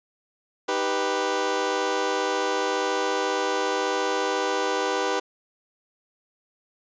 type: chord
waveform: 20% pulse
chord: Eb augmented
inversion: none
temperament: equal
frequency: 311.1 / 392 / 493.9 Hz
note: Eb4 / G4 / B4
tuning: 0 / 0 / 0 cents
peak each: -27 / -22 / -21 dBFS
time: 0.68-5.2 s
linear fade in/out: 10 ms
effects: resampled to 16000 Hz